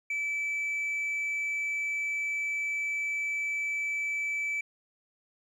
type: tone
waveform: sine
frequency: 2310 Hz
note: D7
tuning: 29 cents flat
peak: -26 dBFS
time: 0.1-4.61 s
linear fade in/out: 5 ms
effects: tanh soft clip ceiling -28 dBFS + 11-bit